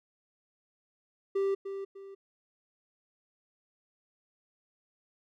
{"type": "tone with echo", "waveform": "triangle", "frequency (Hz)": 392, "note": "G4", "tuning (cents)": 0, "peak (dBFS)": -24, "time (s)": [1.35, 1.55], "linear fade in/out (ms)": 10, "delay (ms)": 300, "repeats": 2, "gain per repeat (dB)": -9, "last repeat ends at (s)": 2.15, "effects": []}